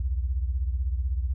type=beating tone pair; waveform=sine; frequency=61.74 / 77.74 Hz; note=B1 / D#2; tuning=0 / -1 cents; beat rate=16 Hz; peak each=-25 / -31 dBFS; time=0-1.34 s; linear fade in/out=5 ms; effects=none